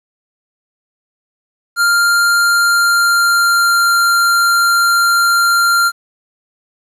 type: tone with pitch glide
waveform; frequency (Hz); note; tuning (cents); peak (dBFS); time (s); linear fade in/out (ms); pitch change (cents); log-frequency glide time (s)
square; 1396.9 to 1387.3; F6 to F6; 0 to -12; -10; 1.76-5.92; 50; -12; 2.38-3.94
effects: resampled to 32000 Hz + 8-bit